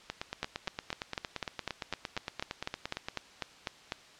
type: two click trains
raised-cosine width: 0.2 ms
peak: -17 / -15 dBFS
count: 27 / 15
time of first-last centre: 0.1-3.085 / 0.43-3.921 s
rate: 8.71 / 4.01 Hz
effects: white hiss -55 dBFS RMS until 4.19 s + low-pass 5000 Hz 12 dB/octave